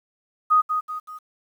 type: tone with echo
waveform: sine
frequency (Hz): 1246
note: D#6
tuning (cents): +2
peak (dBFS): -13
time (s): 0.5-0.62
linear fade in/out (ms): 20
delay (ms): 190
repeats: 3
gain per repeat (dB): -7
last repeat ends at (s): 1.19
effects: 9-bit